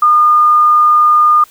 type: tone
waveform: sine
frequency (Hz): 1216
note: D#6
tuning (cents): -40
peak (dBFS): -5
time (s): 0.02-1.44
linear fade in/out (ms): 5
effects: white hiss -44 dBFS RMS until 1.5 s